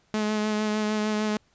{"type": "tone with vibrato", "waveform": "sawtooth", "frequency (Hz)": 213.2, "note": "G#3", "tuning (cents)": 46, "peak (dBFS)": -20, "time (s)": [0.14, 1.37], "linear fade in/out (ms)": 0, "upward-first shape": "sine", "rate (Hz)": 6.6, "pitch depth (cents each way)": 18, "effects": ["pink hiss -65 dBFS RMS until 1.54 s", "resampled to 16000 Hz"]}